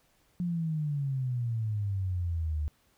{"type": "exponential sweep", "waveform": "sine", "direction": "down", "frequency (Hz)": [178.8, 73.42], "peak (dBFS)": -28, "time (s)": [0.4, 2.68], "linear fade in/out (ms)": 0, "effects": ["pink hiss -68 dBFS RMS until 2.97 s"]}